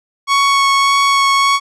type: tone with vibrato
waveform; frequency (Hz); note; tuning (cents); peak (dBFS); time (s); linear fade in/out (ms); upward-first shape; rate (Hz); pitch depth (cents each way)
sawtooth; 1109; C#6; 0; -6; 0.27-1.6; 50; sine; 1.7; 9
effects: low-pass 7000 Hz 12 dB/octave